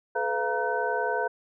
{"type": "tone cluster", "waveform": "sine", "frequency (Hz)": [432.5, 503, 691, 940, 1516], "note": ["A4", "B4", "F5", "A#5", "F#6"], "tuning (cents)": [-30, 32, -19, 14, 42], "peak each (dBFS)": -31, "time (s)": [0.15, 1.28], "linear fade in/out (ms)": 10, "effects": []}